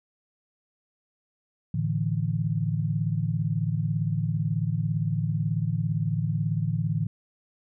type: chord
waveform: sine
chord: A suspended fourth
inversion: none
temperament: equal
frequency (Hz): 110 / 146.83 / 164.81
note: A2 / D3 / E3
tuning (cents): 0 / 0 / 0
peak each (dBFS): -28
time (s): 1.74-7.07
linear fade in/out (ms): 5
effects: none